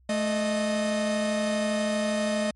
45% pulse tone pair together, 216.5 / 617 Hz, A3 / D#5, -28 / -15 cents, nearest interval octave + tritone, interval 1813 cents, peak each -27 dBFS, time 0.09-2.51 s, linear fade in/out 5 ms, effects added 63 Hz sine -56 dBFS peak until 2.55 s + MP3 48 kbps

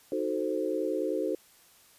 sine chord, D# diminished seventh, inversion none, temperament equal, 311.1 / 370 / 440 / 523.3 Hz, D#4 / F#4 / A4 / C5, 0 / 0 / 0 / 0 cents, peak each -33 dBFS, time 0.12-1.35 s, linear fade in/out 2 ms, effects white hiss -59 dBFS RMS until 1.98 s + resampled to 32000 Hz

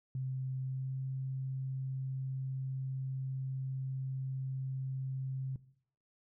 sine tone with pitch glide, 131 to 132.45 Hz, C3 to C3, +2 to +22 cents, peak -34 dBFS, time 0.15-5.56 s, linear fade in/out 2 ms, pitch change +20 cents, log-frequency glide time 0.61-1.01 s, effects noise-tail reverb RT60 0.6 s tail -18 dB re dry

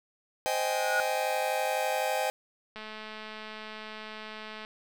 45% pulse chord, Ab major seventh, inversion first, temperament just, 519.1 / 623 / 778.7 / 830.6 Hz, C5 / Eb5 / G5 / Ab5, -14 / +2 / -12 / 0 cents, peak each -33 dBFS, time 0.46-2.3 s, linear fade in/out 0 ms
sine tone with exponential growth, 1458 Hz, F#6, 26 cents flat, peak -23 dBFS, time 0.56-1 s, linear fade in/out 0 ms, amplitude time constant 94 ms
click train, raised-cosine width 0.3 ms, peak -26 dBFS, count 409, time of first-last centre 2.76-4.649 s, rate 216 Hz
effects none

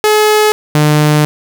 sawtooth tone pair in turn, 425.7 / 150.51 Hz, G#4 / D3, +43 / +43 cents, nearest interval octave + tritone, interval 1800 cents, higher first, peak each -3 dBFS, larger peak neither, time 0.04-0.52 / 0.75-1.25 s, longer second, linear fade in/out 0 ms, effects none

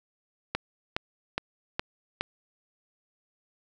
click train, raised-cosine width 0.3 ms, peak -11 dBFS, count 5, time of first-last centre 0.55-2.21 s, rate 2.41 Hz, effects none

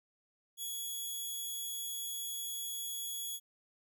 5% pulse tone, 3361 Hz, G#7, 20 cents sharp, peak -30 dBFS, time 0.57-3.4 s, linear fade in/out 50 ms, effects none

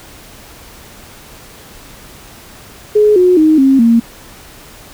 sine tone with pitch steps, 421.6 / 362.8 / 312.2 / 268.7 / 231.2 Hz, G#4 / F#4 / D#4 / C4 / A#3, +26 / -34 / +6 / +46 / -14 cents, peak -5 dBFS, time 2.95-4 s, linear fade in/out 10 ms, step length 210 ms, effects pink hiss -37 dBFS RMS until 4.93 s

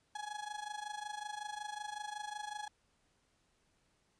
35% pulse tone with amplitude modulation, 839 Hz, G#5, 17 cents sharp, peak -36 dBFS, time 0.15-2.68 s, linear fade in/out 5 ms, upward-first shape sine, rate 25.4 Hz, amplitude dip 80%, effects pink hiss -75 dBFS RMS until 4.19 s + resampled to 22050 Hz

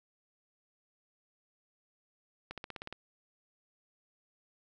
accelerating click train, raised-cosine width 0.3 ms, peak -25 dBFS, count 8, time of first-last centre 2.51-2.926 s, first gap 67 ms, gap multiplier 0.96, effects none

